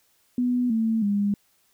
sine tone with pitch steps, 246.9 / 223.8 / 202.9 Hz, B3 / A3 / G#3, 0 / +30 / -40 cents, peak -20 dBFS, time 0.38-1.34 s, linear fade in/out 2 ms, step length 320 ms, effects white hiss -65 dBFS RMS until 1.73 s

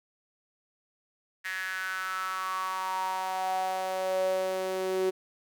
sawtooth tone with high-pass filter sweep, 187.7 Hz, F#3, 25 cents sharp, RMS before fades -31 dBFS, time 1.44-5.11 s, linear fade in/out 20 ms, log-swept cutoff 1800 to 390 Hz, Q 7.2, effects none

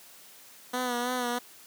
10% pulse tone with vibrato, 246.4 Hz, B3, 4 cents flat, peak -20 dBFS, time 0.73-1.39 s, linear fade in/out 10 ms, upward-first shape sine, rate 3.1 Hz, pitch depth 43 cents each way, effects white hiss -52 dBFS RMS until 1.66 s + high-pass 150 Hz 12 dB/octave

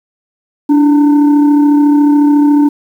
sine tone with frequency modulation, 290.5 Hz, D4, 19 cents flat, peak -4 dBFS, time 0.69-2.69 s, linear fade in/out 10 ms, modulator 615 Hz, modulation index 0.34, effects tanh soft clip ceiling 0 dBFS + 7-bit

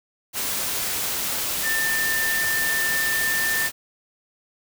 sine tone in noise, 1788 Hz, A6, 27 cents sharp, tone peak -22 dBFS, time 1.62-3.7 s, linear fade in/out 50 ms, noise white, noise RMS -26 dBFS, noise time 0.33-3.72 s, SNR +1 dB, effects none

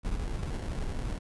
brown noise with sample-and-hold, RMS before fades -33 dBFS, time 0.03-1.19 s, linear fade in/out 20 ms, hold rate 1225 Hz, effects resampled to 24000 Hz

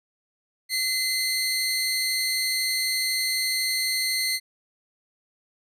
25% pulse tone pair together, 2054 / 4352 Hz, C7 / C#8, -33 / -33 cents, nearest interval octave + minor second, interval 1300 cents, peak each -22 dBFS, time 0.69-4.4 s, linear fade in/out 50 ms, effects none

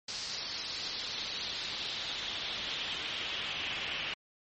brown noise with band-pass filter sweep, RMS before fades -38 dBFS, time 0.08-4.14 s, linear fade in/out 5 ms, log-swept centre 4900 to 2800 Hz, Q 3.2, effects MP3 32 kbps

